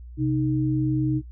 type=tone pair together; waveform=sine; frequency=130.49 / 310 Hz; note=C3 / D#4; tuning=-4 / -6 cents; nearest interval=octave + minor third; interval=1498 cents; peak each=-23 dBFS; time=0.17-1.22 s; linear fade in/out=50 ms; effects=noise-tail reverb RT60 0.1 s tail -19 dB re dry + added 60 Hz sine -38 dBFS peak until 1.31 s